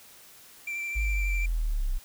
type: tone with vibrato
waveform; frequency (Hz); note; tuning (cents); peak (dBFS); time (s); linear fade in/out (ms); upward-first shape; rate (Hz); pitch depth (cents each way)
triangle; 2349; D7; 0; -29; 0.67-1.46; 5; sine; 12; 15
type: linear sweep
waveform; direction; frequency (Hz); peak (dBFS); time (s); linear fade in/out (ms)
sine; down; 54.5 to 30.42; -24; 0.95-1.99; 20
effects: tanh soft clip ceiling -16 dBFS + white hiss -52 dBFS RMS until 2.04 s